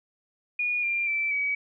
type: tone with pitch steps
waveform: sine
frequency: 2445 / 2386 / 2329 / 2273 Hz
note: D#7 / D7 / D7 / C#7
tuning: -31 / +27 / -15 / +43 cents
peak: -24 dBFS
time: 0.59-1.55 s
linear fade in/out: 5 ms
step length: 240 ms
effects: none